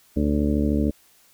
harmonic tone with a mistuned harmonic, 73.42 Hz, D2, in tune, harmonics 1 / 2 / 3 / 4 / 5 / 6 / 7 / 8, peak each -24 / -31 / -23 / -24 / -35 / -31 / -38 / -34 dBFS, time 0.16-0.91 s, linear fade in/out 10 ms, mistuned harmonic 8, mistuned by -39 cents, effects white hiss -57 dBFS RMS until 1.33 s

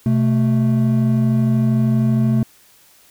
triangle tone pair together, 127.13 / 220 Hz, C3 / A3, -49 / 0 cents, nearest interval major sixth, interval 949 cents, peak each -14 dBFS, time 0.06-2.43 s, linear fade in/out 2 ms, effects white hiss -51 dBFS RMS until 3.1 s

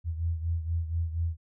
sine beating tone pair, 82.41 / 86.61 Hz, E2 / F2, 0 / -14 cents, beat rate 4.2 Hz, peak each -28 / -34 dBFS, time 0.04-1.37 s, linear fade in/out 50 ms, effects none

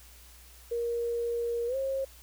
sine tone with pitch glide, 471 to 537.9 Hz, A#4 to C5, +18 to +48 cents, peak -28 dBFS, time 0.71-2.05 s, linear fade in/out 10 ms, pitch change +230 cents, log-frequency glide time 1.67-1.76 s, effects added 60 Hz sine -53 dBFS peak until 2.22 s + white hiss -55 dBFS RMS until 2.22 s

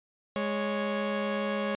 sawtooth tone pair together, 207.2 / 554.4 Hz, G#3 / C#5, -4 / 0 cents, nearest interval octave + perfect fourth, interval 1704 cents, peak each -27 dBFS, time 0.36-1.75 s, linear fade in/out 0 ms, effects resampled to 8000 Hz

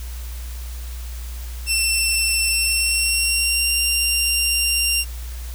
15% pulse tone with pitch glide, 2694 to 2776 Hz, E7 to F7, +37 to -11 cents, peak -10 dBFS, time 1.66-5.05 s, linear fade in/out 50 ms, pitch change +52 cents, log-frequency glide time 2.49-3.75 s, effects added 60 Hz sine -28 dBFS peak until 5.54 s + white hiss -41 dBFS RMS until 5.54 s

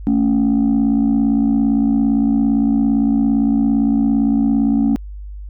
sine tone pair together, 220 / 277.6 Hz, A3 / C#4, 0 / +3 cents, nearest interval major third, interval 403 cents, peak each -13 dBFS, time 0.07-4.96 s, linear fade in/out 0 ms, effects tanh soft clip ceiling -9 dBFS + added 50 Hz sine -28 dBFS peak until 5.49 s

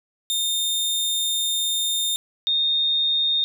sawtooth / sine tone pair in turn, 3639 / 3675 Hz, A#7 / A#7, -42 / -25 cents, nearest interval unison, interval 17 cents, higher second, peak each -18 dBFS, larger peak neither, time 0.3-2.16 / 2.47-3.44 s, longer first, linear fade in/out 0 ms, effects none

